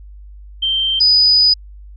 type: tone pair in turn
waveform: sine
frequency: 3136 / 4973 Hz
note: G7 / D#8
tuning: 0 / -2 cents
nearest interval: minor sixth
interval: 798 cents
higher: second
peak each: -14 / -8 dBFS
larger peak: second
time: 0.62-1 / 1-1.54 s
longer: second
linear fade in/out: 10 ms
effects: added 50 Hz sine -34 dBFS peak until 1.96 s